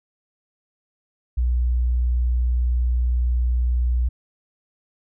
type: tone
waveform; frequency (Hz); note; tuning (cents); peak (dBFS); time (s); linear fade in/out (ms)
sine; 60.9; B1; -24; -17; 1.37-4.09; 10
effects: none